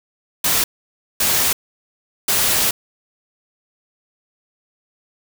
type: noise bursts at uneven times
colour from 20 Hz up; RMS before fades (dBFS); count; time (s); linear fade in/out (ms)
white; -17; 3; 0.44-0.64 / 1.2-1.53 / 2.28-2.71; 5
effects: none